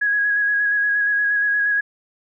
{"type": "tone with vibrato", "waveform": "sine", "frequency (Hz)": 1661.2, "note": "G#6", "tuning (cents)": 0, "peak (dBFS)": -16, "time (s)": [0.01, 1.81], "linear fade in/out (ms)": 10, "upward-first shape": "square", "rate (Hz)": 8.5, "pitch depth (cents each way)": 17, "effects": []}